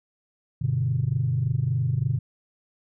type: chord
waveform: sine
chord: G major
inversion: none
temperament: equal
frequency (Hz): 98 / 123.47 / 146.83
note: G2 / B2 / D3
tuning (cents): 0 / 0 / 0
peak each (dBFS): -29 / -23 / -26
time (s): 0.61-2.19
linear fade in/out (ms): 10
effects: tanh soft clip ceiling -13 dBFS